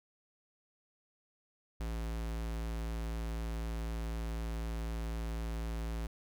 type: tone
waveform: square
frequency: 56 Hz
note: A1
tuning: 31 cents sharp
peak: -36 dBFS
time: 1.8-6.07 s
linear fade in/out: 5 ms
effects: none